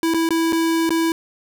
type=tone with dropouts; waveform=square; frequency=328.6 Hz; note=E4; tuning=5 cents flat; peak=-17 dBFS; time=0.03-1.12 s; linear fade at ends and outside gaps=1 ms; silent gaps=0.138-0.144 / 0.29-0.306 / 0.524-0.529 / 0.893-0.905 s; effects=none